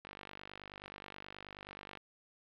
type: click train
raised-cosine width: 0.3 ms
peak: -30 dBFS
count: 96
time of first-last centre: 0.05-1.973 s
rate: 49.4 Hz
effects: low-pass 4000 Hz 12 dB/octave + 11-bit